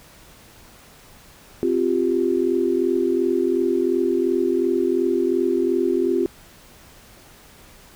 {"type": "chord", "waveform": "sine", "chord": "C suspended fourth", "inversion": "none", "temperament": "equal", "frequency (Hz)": [261.6, 349.2, 392], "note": ["C4", "F4", "G4"], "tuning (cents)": [0, 0, 0], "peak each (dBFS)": [-24, -20, -22], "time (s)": [1.63, 6.26], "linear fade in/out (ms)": 0, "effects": ["pink hiss -48 dBFS RMS until 7.95 s"]}